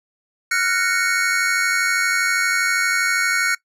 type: chord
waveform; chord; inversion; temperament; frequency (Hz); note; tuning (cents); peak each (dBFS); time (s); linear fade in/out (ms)
square; Gb major seventh; third; just; 1387.5 / 1480 / 1850 / 2220; F6 / Gb6 / Bb6 / Db7; -12 / 0 / -14 / +2; -24 / -22 / -27 / -22; 0.51-3.55; 5
effects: noise-tail reverb RT60 0.1 s tail -21 dB re dry + low-pass 12000 Hz 12 dB/octave